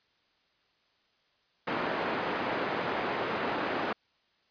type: band-pass noise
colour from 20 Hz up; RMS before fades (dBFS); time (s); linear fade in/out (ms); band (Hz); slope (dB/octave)
pink; -32; 1.67-3.93; 5; 310 to 1900; 12
effects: white hiss -70 dBFS RMS until 4.5 s + resampled to 11025 Hz